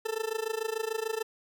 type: tone with amplitude modulation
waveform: 40% pulse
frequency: 443.4 Hz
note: A4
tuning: 13 cents sharp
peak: -26 dBFS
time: 0.05-1.23 s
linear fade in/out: 10 ms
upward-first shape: sine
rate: 26.8 Hz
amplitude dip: 90%
effects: none